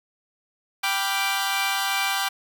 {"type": "chord", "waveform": "15% pulse", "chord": "G dominant seventh", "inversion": "none", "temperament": "equal", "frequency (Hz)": [784, 987.8, 1174.7, 1396.9], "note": ["G5", "B5", "D6", "F6"], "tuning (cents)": [0, 0, 0, 0], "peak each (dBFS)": [-19, -24, -22, -25], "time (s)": [0.83, 2.29], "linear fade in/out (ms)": 10, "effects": []}